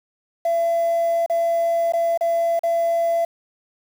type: tone with dropouts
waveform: sine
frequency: 674 Hz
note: E5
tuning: 38 cents sharp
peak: -15 dBFS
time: 0.45-3.25 s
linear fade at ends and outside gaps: 5 ms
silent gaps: 1.262-1.298 / 1.923-1.935 / 2.176-2.209 / 2.593-2.634 s
effects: tanh soft clip ceiling -15 dBFS + 7-bit